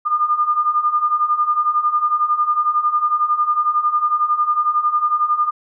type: beating tone pair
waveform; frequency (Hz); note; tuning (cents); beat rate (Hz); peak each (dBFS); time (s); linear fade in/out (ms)
sine; 1204 / 1215; D6 / D#6; +43 / -42; 11; -20 / -16; 0.05-5.51; 20
effects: none